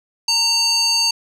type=tone with band-pass filter; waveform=square; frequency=917 Hz; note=A#5; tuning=29 cents flat; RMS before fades=-17 dBFS; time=0.28-1.11 s; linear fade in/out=5 ms; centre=5200 Hz; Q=7.7; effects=none